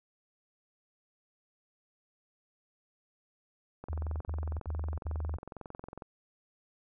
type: click train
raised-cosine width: 1 ms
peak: -29 dBFS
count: 49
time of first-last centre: 3.84-6.022 s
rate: 22 Hz
type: tone bursts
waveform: sine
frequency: 77.78 Hz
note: D#2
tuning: in tune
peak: -32 dBFS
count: 4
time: 3.89-5.371 s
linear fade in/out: 10 ms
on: 320 ms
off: 67 ms
effects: none